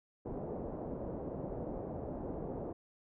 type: low-pass noise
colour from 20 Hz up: white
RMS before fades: -41 dBFS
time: 0.25-2.73 s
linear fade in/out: 10 ms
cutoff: 620 Hz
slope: 24 dB/octave
effects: none